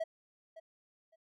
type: tone with echo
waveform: triangle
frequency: 649 Hz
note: E5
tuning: 27 cents flat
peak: -30 dBFS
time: 0-0.04 s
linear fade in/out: 10 ms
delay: 560 ms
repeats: 2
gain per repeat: -15 dB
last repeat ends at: 1.16 s
effects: none